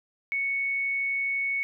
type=tone; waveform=sine; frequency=2217 Hz; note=C#7; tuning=in tune; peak=-25 dBFS; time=0.32-1.63 s; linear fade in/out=0 ms; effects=none